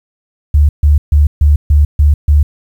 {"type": "tone bursts", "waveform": "sine", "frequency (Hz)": 73.42, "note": "D2", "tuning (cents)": 0, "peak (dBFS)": -4, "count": 7, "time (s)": [0.54, 2.43], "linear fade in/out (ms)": 5, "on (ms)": 150, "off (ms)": 140, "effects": ["7-bit"]}